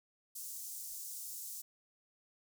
pink high-pass noise, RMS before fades -45 dBFS, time 0.35-1.62 s, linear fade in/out 10 ms, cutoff 6500 Hz, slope 24 dB/octave, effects none

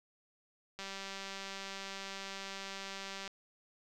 click train, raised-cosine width 0.2 ms, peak -26 dBFS, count 486, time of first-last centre 0.79-3.277 s, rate 195 Hz, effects none

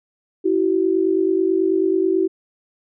sine tone pair together, 329.6 / 378.8 Hz, E4 / F#4, 0 / +41 cents, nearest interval major second, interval 241 cents, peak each -19 / -17 dBFS, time 0.44-2.28 s, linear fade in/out 20 ms, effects none

